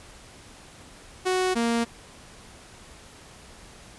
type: tone pair in turn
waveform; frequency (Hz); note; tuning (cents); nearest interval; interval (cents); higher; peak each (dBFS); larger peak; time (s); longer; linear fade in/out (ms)
sawtooth; 370 / 233.1; F#4 / A#3; 0 / 0; minor sixth; 800; first; -18 / -18; neither; 1.25-1.55 / 1.55-1.85; neither; 20
effects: pink hiss -48 dBFS RMS until 3.98 s + resampled to 24000 Hz